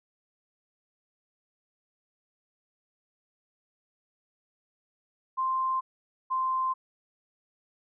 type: tone pair in turn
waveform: sine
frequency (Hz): 1046.5 / 1042.3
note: C6 / C6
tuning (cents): 0 / -7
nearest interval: unison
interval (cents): 7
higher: first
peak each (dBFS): -25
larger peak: neither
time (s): 5.37-5.81 / 6.3-6.74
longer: neither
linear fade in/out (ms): 20
effects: none